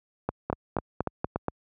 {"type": "two click trains", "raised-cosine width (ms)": 1, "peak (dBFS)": [-13, -12], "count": [4, 6], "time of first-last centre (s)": [[0.5, 1.36], [0.29, 1.483]], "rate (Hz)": [3.49, 4.19], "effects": ["high-pass 60 Hz 12 dB/octave"]}